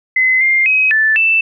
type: tone with pitch steps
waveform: sine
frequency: 2040 / 2109 / 2537 / 1756 / 2653 Hz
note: C7 / C7 / D#7 / A6 / E7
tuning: -44 / +13 / +33 / -4 / +10 cents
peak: -9 dBFS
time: 0.16-1.41 s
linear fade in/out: 5 ms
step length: 250 ms
effects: none